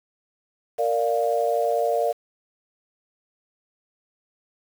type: chord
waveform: sine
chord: Bb major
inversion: none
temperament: equal with one note detuned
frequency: 463.2 / 587.3 / 698.5 Hz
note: Bb4 / D5 / F5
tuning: -11 / 0 / 0 cents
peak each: -24 dBFS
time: 0.78-2.13 s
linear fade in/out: 20 ms
effects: 7-bit